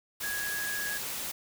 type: tone in noise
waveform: sine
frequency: 1661.2 Hz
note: G#6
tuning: in tune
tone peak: -33 dBFS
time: 0.23-0.98 s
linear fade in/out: 10 ms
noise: white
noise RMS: -36 dBFS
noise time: 0.2-1.32 s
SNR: 0 dB
effects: none